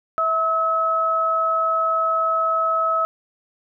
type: tone pair together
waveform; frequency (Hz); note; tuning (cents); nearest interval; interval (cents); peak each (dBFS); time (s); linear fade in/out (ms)
sine; 652 / 1288.3; E5 / E6; -19 / -40; octave; 1179; -24 / -18; 0.18-3.05; 0
effects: none